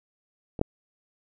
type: clicks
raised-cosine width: 2 ms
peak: -21 / -8 dBFS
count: 2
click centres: 0.592 / 0.614 s
effects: none